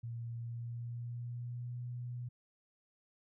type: tone with pitch glide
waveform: sine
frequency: 117 to 122.18 Hz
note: A#2 to B2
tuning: +7 to -18 cents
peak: -39 dBFS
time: 0.03-2.29 s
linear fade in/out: 10 ms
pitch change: +75 cents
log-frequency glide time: 0.38-1.79 s
effects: none